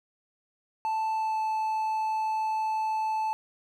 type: tone with pitch glide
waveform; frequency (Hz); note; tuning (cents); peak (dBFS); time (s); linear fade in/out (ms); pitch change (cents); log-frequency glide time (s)
triangle; 880 to 873.9; A5 to A5; 0 to -12; -24; 0.85-3.33; 0; -12; 1.14-1.41
effects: none